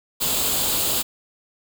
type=noise with comb filter; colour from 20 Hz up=white; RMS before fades=-22 dBFS; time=0.2-1.03 s; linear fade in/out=20 ms; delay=0.26 ms; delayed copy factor=+0.6; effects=none